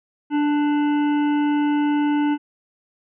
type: harmonic tone with a mistuned harmonic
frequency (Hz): 293.7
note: D4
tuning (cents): 0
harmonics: 1 / 3 / 5 / 7 / 9 / 10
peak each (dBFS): -17 / -27 / -34 / -40 / -41 / -42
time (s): 0.3-2.38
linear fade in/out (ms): 50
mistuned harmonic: 5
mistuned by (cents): +20
effects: none